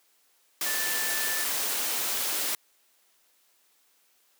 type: tone in noise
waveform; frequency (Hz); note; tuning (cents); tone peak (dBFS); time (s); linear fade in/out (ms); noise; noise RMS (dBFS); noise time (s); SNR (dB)
sine; 1760; A6; 0; -33; 0.66-1.44; 2; white; -29; 0.61-2.55; -7
effects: white hiss -66 dBFS RMS until 4.39 s + high-pass 300 Hz 12 dB/octave